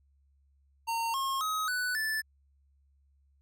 square tone with pitch steps, 917 / 1078 / 1267.2 / 1489.7 / 1751.2 Hz, A#5 / C#6 / D#6 / F#6 / A6, -29 / -49 / +31 / +11 / -9 cents, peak -30 dBFS, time 0.87-2.22 s, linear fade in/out 20 ms, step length 270 ms, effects added 69 Hz sine -64 dBFS peak until 3.41 s

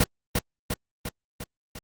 pink noise with echo, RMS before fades -19 dBFS, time 0-0.04 s, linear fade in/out 5 ms, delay 350 ms, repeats 5, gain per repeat -4 dB, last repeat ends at 1.79 s, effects Opus 32 kbps

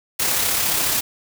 white noise with amplitude modulation, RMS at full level -19 dBFS, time 0.19-1.01 s, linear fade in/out 10 ms, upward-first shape sine, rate 34.3 Hz, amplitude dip 30%, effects none

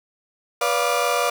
30% pulse tone cluster, 489.5 / 575 / 699 / 1191 Hz, B4 / D5 / F5 / D6, -15 / -37 / +1 / +24 cents, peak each -22 dBFS, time 0.61-1.3 s, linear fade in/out 5 ms, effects none

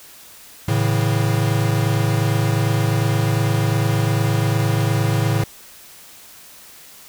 square chord, A major, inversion none, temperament equal with one note detuned, 110 / 138.59 / 161.24 Hz, A2 / C#3 / E3, 0 / 0 / -38 cents, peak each -19 / -22 / -25 dBFS, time 0.68-5.44 s, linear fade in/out 5 ms, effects white hiss -43 dBFS RMS until 7.08 s

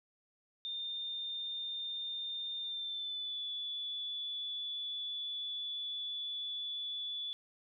sine tone with pitch glide, 3618 to 3449 Hz, A7 to A7, +48 to -35 cents, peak -37 dBFS, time 0.65-7.33 s, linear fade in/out 0 ms, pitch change -83 cents, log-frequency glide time 2.59-3.43 s, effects none

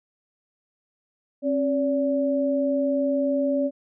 sine tone pair together, 270 / 573.4 Hz, C#4 / D5, -45 / -42 cents, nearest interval octave + minor second, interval 1303 cents, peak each -23 dBFS, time 1.42-3.71 s, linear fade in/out 50 ms, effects none

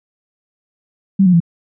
sine tone with pitch steps, 194 / 180.9 / 169 Hz, G3 / F#3 / E3, -18 / -39 / +43 cents, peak -7 dBFS, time 1.19-1.403 s, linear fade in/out 10 ms, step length 71 ms, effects none

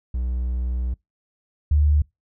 triangle / sine tone pair in turn, 61.74 / 74.15 Hz, B1 / D2, 0 / +17 cents, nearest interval minor third, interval 317 cents, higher second, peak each -20 / -14 dBFS, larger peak second, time 0.14-0.94 / 1.71-2.02 s, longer first, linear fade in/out 5 ms, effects noise-tail reverb RT60 0.2 s tail -26 dB re dry

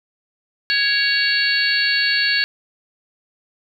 harmonic tone with a mistuned harmonic, 554.4 Hz, C#5, in tune, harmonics 3 / 4 / 5 / 6 / 7 / 8, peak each -19 / -25 / -24 / -31 / -27 / -20 dBFS, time 0.7-2.44 s, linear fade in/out 0 ms, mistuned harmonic 4, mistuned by +26 cents, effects 8-bit

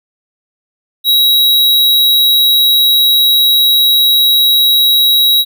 square tone, 3855 Hz, B7, 43 cents flat, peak -7 dBFS, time 1.04-5.45 s, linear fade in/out 50 ms, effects none

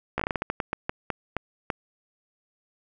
slowing click train, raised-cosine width 0.5 ms, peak -11 dBFS, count 15, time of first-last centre 0.18-1.702 s, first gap 15 ms, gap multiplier 1.27, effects none

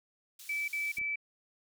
pink high-pass noise, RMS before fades -50 dBFS, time 0.39-0.99 s, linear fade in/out 5 ms, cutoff 4400 Hz, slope 12 dB/octave
sine tone bursts, 2311 Hz, D7, 28 cents flat, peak -31 dBFS, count 3, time 0.49-1.158 s, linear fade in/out 5 ms, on 190 ms, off 49 ms
clicks, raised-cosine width 3 ms, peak -40 / -43 dBFS, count 2, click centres 0.984 / 1.014 s
effects none

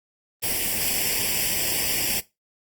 white noise with comb filter, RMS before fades -24 dBFS, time 0.42-2.21 s, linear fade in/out 20 ms, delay 0.38 ms, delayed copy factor +0.85, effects noise-tail reverb RT60 0.2 s tail -17 dB re dry + Opus 24 kbps

